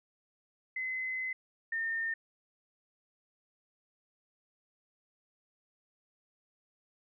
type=tone pair in turn; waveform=sine; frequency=2041 / 1818.3 Hz; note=C7 / A#6; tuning=-44 / -44 cents; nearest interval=major second; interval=200 cents; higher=first; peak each=-33 / -31 dBFS; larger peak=second; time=0.76-1.33 / 1.72-2.14 s; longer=first; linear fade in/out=5 ms; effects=none